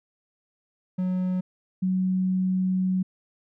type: tone pair in turn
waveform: triangle / sine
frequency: 183.7 / 186.05 Hz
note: F#3 / F#3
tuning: -12 / +10 cents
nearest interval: unison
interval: 22 cents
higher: second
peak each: -21 dBFS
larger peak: neither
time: 0.98-1.41 / 1.82-3.03 s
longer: second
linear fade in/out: 10 ms
effects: none